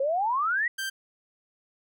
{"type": "exponential sweep", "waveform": "sine", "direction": "up", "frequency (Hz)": [523.3, 1975.5], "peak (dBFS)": -23, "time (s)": [0, 0.68], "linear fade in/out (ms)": 5}
{"type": "tone", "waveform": "sawtooth", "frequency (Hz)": 1571, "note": "G6", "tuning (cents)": 3, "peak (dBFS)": -26, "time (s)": [0.78, 0.9], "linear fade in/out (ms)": 10}
{"effects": []}